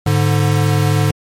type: tone pair together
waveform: square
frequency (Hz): 103.83 / 146.84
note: G#2 / D3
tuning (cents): 0 / 0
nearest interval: tritone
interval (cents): 600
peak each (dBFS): -15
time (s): 0.06-1.11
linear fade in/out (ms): 5
effects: MP3 64 kbps